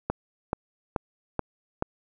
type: click train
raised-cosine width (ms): 1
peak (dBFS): -11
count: 5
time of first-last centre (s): 0.1-1.824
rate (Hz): 2.32
effects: none